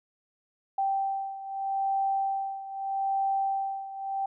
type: beating tone pair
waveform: sine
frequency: 781 / 781.8 Hz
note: G5 / G5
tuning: -7 / -5 cents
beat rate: 0.8 Hz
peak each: -28 / -32 dBFS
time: 0.78-4.26 s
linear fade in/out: 5 ms
effects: none